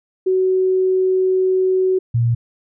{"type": "tone pair in turn", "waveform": "sine", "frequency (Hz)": [374.2, 117.66], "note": ["F#4", "A#2"], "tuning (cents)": [20, 17], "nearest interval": "octave + minor sixth", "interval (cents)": 2003, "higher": "first", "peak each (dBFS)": -13, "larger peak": "neither", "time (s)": [[0.26, 1.99], [2.14, 2.35]], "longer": "first", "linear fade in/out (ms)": 10, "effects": []}